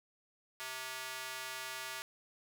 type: tone with high-pass filter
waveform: square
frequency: 130 Hz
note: C3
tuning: 11 cents flat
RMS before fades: -43 dBFS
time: 0.6-2.02 s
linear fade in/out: 0 ms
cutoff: 1400 Hz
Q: 0.8
effects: none